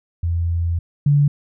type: tone pair in turn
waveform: sine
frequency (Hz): 84.8 / 144.19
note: E2 / D3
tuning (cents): +50 / -31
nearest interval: major sixth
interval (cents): 919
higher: second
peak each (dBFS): -17 / -11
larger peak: second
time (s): 0.23-0.79 / 1.06-1.28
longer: first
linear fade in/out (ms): 5
effects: none